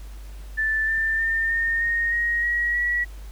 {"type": "tone with pitch steps", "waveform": "sine", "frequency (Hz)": [1760, 1783.5, 1807.4, 1831.6, 1856.1, 1880.9, 1906, 1931.5], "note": ["A6", "A6", "A6", "A#6", "A#6", "A#6", "A#6", "B6"], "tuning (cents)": [0, 23, 46, -31, -8, 15, 38, -39], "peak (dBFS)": -20, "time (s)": [0.57, 3.05], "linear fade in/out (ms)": 20, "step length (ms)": 310, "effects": ["added 50 Hz sine -35 dBFS peak until 3.31 s", "pink hiss -51 dBFS RMS until 3.31 s"]}